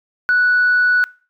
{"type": "tone", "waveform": "sine", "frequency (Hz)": 1477, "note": "F#6", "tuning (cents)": -3, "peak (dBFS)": -10, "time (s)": [0.29, 1.04], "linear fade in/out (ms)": 0, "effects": ["noise-tail reverb RT60 0.4 s tail -24 dB re dry", "tanh soft clip ceiling -8 dBFS"]}